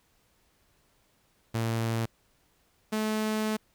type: tone pair in turn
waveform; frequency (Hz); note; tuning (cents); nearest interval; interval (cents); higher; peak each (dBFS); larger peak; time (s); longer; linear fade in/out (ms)
sawtooth; 114 / 216.2; A#2 / A3; -38 / -30; major seventh; 1108; second; -23; neither; 1.54-2.06 / 2.92-3.57; second; 10
effects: pink hiss -68 dBFS RMS until 3.74 s